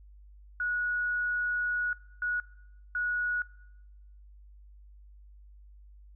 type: tone bursts at uneven times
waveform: sine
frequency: 1460 Hz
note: F#6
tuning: 24 cents flat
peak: -28 dBFS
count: 3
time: 0.6-1.93 / 2.22-2.4 / 2.95-3.42 s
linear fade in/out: 2 ms
effects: noise-tail reverb RT60 0.9 s tail -21 dB re dry + added 50 Hz sine -50 dBFS peak until 6.15 s